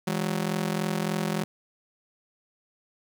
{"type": "ring-modulated tone", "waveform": "sawtooth", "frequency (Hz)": 185, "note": "F#3", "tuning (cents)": 0, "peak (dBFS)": -19, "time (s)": [0.07, 1.44], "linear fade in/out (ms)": 2, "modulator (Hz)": 21.7, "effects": ["9-bit"]}